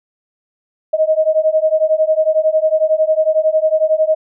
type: beating tone pair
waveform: sine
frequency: 622.3 / 633.3 Hz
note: D#5 / D#5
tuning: 0 / +30 cents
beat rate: 11 Hz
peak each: -14 dBFS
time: 0.93-4.15 s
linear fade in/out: 10 ms
effects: none